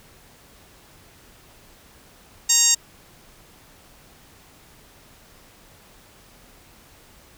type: tone with band-pass filter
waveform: 10% pulse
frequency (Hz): 932.3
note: A#5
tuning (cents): 0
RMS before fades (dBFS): -17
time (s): 2.49-2.75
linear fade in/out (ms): 10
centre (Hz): 7400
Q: 6.3
effects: pink hiss -51 dBFS RMS until 7.37 s